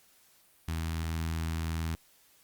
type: tone with notch filter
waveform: sawtooth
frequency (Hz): 81.4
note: E2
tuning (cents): -21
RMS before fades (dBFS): -33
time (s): 0.68-1.95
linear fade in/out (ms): 0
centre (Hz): 520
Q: 0.79
effects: white hiss -63 dBFS RMS until 2.43 s + Opus 48 kbps